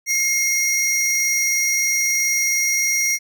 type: tone pair together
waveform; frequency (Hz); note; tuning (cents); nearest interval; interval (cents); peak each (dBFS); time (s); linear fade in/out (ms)
45% pulse; 2143 / 5721; C7 / F8; +41 / +41; octave + perfect fourth; 1700; -20; 0.06-3.19; 50
effects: none